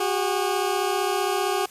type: tone pair together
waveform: 20% pulse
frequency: 368.4 / 403.8 Hz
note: F#4 / G#4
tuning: -7 / -49 cents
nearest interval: major second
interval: 158 cents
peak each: -20 dBFS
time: 0-1.66 s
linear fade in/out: 5 ms
effects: white hiss -48 dBFS RMS until 1.7 s + resampled to 32000 Hz